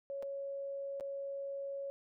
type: tone with dropouts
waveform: sine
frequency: 554.4 Hz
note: C#5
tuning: in tune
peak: -38 dBFS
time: 0.1-1.9 s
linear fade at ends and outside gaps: 0 ms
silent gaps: 0.225-0.23 / 0.999-1.008 s
effects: none